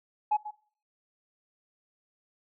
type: tone with echo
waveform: sine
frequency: 844 Hz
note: G#5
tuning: 28 cents sharp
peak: -21 dBFS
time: 0.31-0.37 s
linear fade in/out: 10 ms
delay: 140 ms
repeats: 1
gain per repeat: -14 dB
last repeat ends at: 0.51 s
effects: noise-tail reverb RT60 0.5 s tail -21 dB re dry + tanh soft clip ceiling -18 dBFS